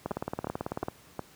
two click trains, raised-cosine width 1 ms, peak -17 / -18 dBFS, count 16 / 4, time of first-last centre 0.06-0.884 / 0.11-1.193 s, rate 18.2 / 2.77 Hz, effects pink hiss -56 dBFS RMS until 1.35 s + high-pass 80 Hz 12 dB/octave

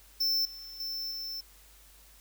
square tone with level steps, 5330 Hz, E8, 18 cents sharp, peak -26 / -43 / -34 / -36 dBFS, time 0.2-1.41 s, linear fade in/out 10 ms, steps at 0.45 / 0.8 / 1.11 s, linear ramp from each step 2 ms, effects added 50 Hz sine -58 dBFS peak until 2.2 s + white hiss -58 dBFS RMS until 2.2 s

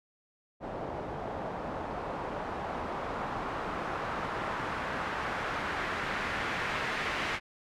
white noise with low-pass filter sweep, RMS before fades -35 dBFS, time 0.6-7.4 s, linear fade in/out 50 ms, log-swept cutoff 660 to 2100 Hz, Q 1.3, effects none

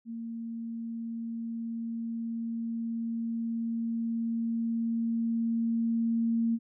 sine tone with level ramp, 229.6 Hz, A#3, 26 cents flat, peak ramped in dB -35 to -24 dBFS, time 0.05-6.59 s, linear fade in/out 50 ms, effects none

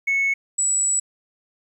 sine tone pair in turn, 2203 / 7851 Hz, C#7 / B8, -11 / -11 cents, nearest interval octave + minor seventh, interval 2200 cents, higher second, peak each -16 dBFS, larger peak neither, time 0.07-0.34 / 0.58-1 s, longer second, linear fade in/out 10 ms, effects tanh soft clip ceiling -15 dBFS + 9-bit

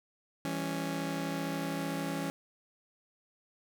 sawtooth chord, C# diminished, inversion first, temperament just, 166.31 / 199.57 / 277.2 Hz, E3 / G3 / C#4, +16 / +31 / 0 cents, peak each -33 / -37 / -32 dBFS, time 0.45-2.3 s, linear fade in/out 0 ms, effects none

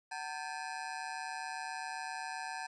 25% pulse ring-modulated tone, 828 Hz, G#5, 5 cents flat, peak -32 dBFS, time 0.11-2.67 s, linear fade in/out 10 ms, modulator 73.8 Hz, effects resampled to 22050 Hz + 11-bit

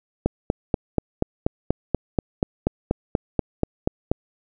click train, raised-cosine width 2 ms, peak -5 dBFS, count 17, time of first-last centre 0.26-4.115 s, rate 4.15 Hz, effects none

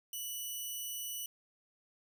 5% pulse tone, 2960 Hz, F#7, in tune, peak -30 dBFS, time 0.13-1.26 s, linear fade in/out 2 ms, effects none

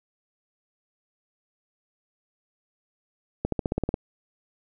accelerating click train, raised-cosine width 2 ms, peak -11 dBFS, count 9, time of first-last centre 3.45-3.941 s, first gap 73 ms, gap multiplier 0.95, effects none

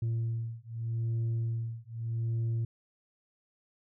sine beating tone pair, 114.4 / 115.22 Hz, A#2 / A#2, -32 / -20 cents, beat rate 0.82 Hz, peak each -31 dBFS, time 0.02-2.65 s, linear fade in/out 5 ms, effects tanh soft clip ceiling -27 dBFS

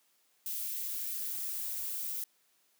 violet noise with high-pass filter sweep, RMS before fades -37 dBFS, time 0.46-2.24 s, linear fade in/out 2 ms, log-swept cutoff 2700 to 540 Hz, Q 1.3, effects white hiss -71 dBFS RMS until 2.79 s + high-pass 200 Hz 12 dB/octave

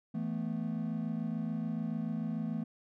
triangle chord, E suspended fourth, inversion none, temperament equal, 164.81 / 220 / 246.9 Hz, E3 / A3 / B3, 0 / 0 / 0 cents, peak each -35 / -33 / -37 dBFS, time 0.14-2.64 s, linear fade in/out 10 ms, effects tanh soft clip ceiling -23 dBFS

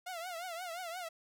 sawtooth tone with vibrato, 698.5 Hz, F5, in tune, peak -36 dBFS, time 0.06-1.09 s, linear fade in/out 10 ms, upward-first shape triangle, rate 5.7 Hz, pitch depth 140 cents each way, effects none

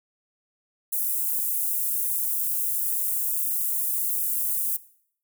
white high-pass noise, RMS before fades -26 dBFS, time 0.92-4.77 s, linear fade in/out 10 ms, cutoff 9800 Hz, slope 24 dB/octave, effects noise-tail reverb RT60 0.6 s tail -18 dB re dry

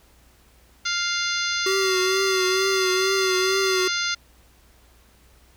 harmonic tone, 698.5 Hz, F5, in tune, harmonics 2 / 3 / 4 / 5 / 6 / 7 / 8 / 9, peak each -27 / -30 / -34 / -31 / -31 / -30 / -40 / -32 dBFS, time 0.85-4.15 s, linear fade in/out 10 ms
square tone with vibrato, 379.2 Hz, F#4, 43 cents sharp, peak -22 dBFS, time 1.66-3.88 s, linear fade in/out 5 ms, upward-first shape triangle, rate 2.2 Hz, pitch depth 48 cents each way
effects added 60 Hz sine -55 dBFS peak until 5.56 s + pink hiss -57 dBFS RMS until 5.56 s

